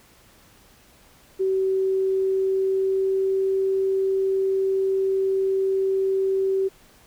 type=tone with pitch glide; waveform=sine; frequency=381.4 to 384.9 Hz; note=G4 to G4; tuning=-47 to -32 cents; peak=-19 dBFS; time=1.39-6.69 s; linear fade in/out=20 ms; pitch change=+15 cents; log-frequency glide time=1.52-3.54 s; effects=pink hiss -54 dBFS RMS until 7.06 s